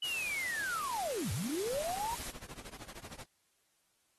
sine linear two-way sweep, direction down then up, 2983 to 82.41 to 970 Hz, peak -34 dBFS, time 0.02-2.15 s, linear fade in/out 5 ms, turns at 1.32 s
white noise, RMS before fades -43 dBFS, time 0.03-2.32 s, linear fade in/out 20 ms
pink noise with tremolo, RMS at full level -45 dBFS, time 1.65-3.26 s, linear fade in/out 20 ms, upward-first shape triangle, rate 13 Hz, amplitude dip 100%
effects white hiss -75 dBFS RMS until 4.18 s + AAC 32 kbps

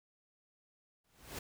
pink noise with exponential growth, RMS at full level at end -40 dBFS, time 1.04-1.39 s, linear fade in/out 5 ms, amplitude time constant 75 ms, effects none

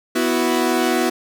sawtooth chord, B suspended fourth, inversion none, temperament equal, 246.9 / 329.6 / 370 Hz, B3 / E4 / F#4, 0 / 0 / 0 cents, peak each -17 dBFS, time 0.15-1.1 s, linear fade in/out 10 ms, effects none

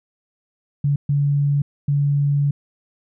sine tone bursts at uneven times, 142.9 Hz, D3, 47 cents flat, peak -15 dBFS, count 3, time 0.84-0.96 / 1.09-1.62 / 1.88-2.51 s, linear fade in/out 5 ms, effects none

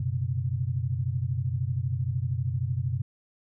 sine chord, F# suspended fourth, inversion none, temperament equal with one note detuned, 92.5 / 123.47 / 136.37 Hz, F#2 / B2 / C#3, 0 / 0 / -28 cents, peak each -31 / -28 / -32 dBFS, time 0-3.02 s, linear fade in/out 5 ms, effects none

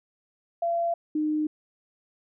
sine tone pair in turn, 681 / 305.5 Hz, F5 / D#4, -44 / -32 cents, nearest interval octave + major second, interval 1388 cents, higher first, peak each -23 dBFS, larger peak neither, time 0.62-0.94 / 1.15-1.47 s, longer neither, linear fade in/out 5 ms, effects none

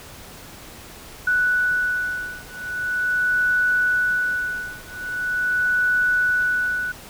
sine beating tone pair, 1480 / 1480.42 Hz, F#6 / F#6, 0 / +1 cents, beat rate 0.42 Hz, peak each -22 dBFS, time 1.27-6.92 s, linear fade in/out 5 ms, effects pink hiss -41 dBFS RMS until 7.09 s

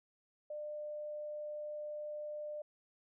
sine tone, 599 Hz, D5, 34 cents sharp, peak -40 dBFS, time 0.5-2.62 s, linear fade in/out 5 ms, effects none

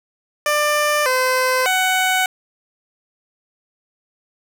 15% pulse tone with pitch steps, 595 / 513 / 747 Hz, D5 / C5 / F#5, +22 / -34 / +16 cents, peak -9 dBFS, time 0.46-2.26 s, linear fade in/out 2 ms, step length 600 ms, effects none

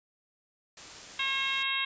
white noise, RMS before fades -45 dBFS, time 0.77-1.63 s, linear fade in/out 2 ms
harmonic tone, 540 Hz, C#5, 45 cents flat, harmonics 2 / 3 / 4 / 5 / 6 / 7, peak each -37 / -37 / -34 / -33 / -35 / -35 dBFS, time 1.19-1.85 s, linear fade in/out 5 ms
effects resampled to 16000 Hz

